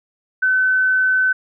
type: tone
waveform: sine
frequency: 1518 Hz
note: F#6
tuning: 44 cents sharp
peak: -13 dBFS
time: 0.42-1.33 s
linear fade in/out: 10 ms
effects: none